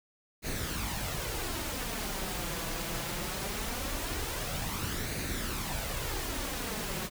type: noise with flanger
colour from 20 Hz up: pink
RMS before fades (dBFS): -35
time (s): 0.42-7.1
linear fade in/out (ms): 50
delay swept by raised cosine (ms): 0.46 to 6.06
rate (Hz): 0.21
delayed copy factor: +0.5
effects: none